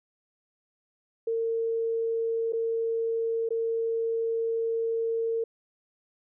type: tone with dropouts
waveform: sine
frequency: 455.7 Hz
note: A#4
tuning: 39 cents flat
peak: -25 dBFS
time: 1.27-5.44 s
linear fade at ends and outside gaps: 5 ms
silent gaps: 2.524-2.532 / 3.49-3.505 s
effects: none